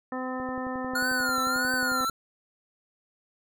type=harmonic tone; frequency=256.4 Hz; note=C4; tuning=35 cents flat; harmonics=1 / 2 / 3 / 4 / 5 / 7; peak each=-33 / -36 / -38 / -39 / -40 / -41 dBFS; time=0.12-2.05 s; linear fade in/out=2 ms
type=click train; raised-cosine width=2 ms; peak=-29 dBFS; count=20; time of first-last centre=0.4-2.096 s; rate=11.2 Hz
type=tone with vibrato; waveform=square; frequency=1427 Hz; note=F6; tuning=37 cents sharp; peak=-26 dBFS; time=0.95-2.1 s; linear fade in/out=5 ms; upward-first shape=triangle; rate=1.6 Hz; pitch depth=130 cents each way
effects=none